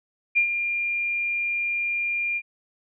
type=tone with ADSR envelope; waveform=sine; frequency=2400 Hz; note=D7; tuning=37 cents sharp; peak=-15 dBFS; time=0.35-2.42 s; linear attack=24 ms; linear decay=92 ms; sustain=-8 dB; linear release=54 ms; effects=none